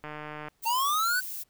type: click train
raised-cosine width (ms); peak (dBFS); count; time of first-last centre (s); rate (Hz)
0.5; -24; 68; 0.04-0.484; 151
type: noise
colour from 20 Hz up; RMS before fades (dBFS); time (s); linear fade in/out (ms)
violet; -37; 0.62-1.44; 20
type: linear sweep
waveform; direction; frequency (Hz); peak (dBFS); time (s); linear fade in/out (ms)
square; up; 889 to 1530; -25; 0.65-1.21; 20
effects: pink hiss -70 dBFS RMS until 1.49 s